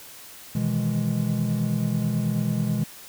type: chord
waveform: triangle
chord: E major seventh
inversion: second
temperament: equal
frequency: 123.47 / 155.56 / 164.81 / 207.7 Hz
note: B2 / D#3 / E3 / G#3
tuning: 0 / 0 / 0 / 0 cents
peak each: -25 / -28 / -26 / -24 dBFS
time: 0.55-2.84 s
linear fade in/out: 5 ms
effects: white hiss -44 dBFS RMS until 3.08 s